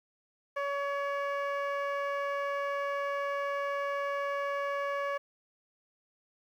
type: tone with low-pass filter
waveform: 15% pulse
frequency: 564 Hz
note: C#5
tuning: 30 cents sharp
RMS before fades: -33 dBFS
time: 0.56-5.18 s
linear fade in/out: 10 ms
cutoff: 1800 Hz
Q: 0.61
effects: 10-bit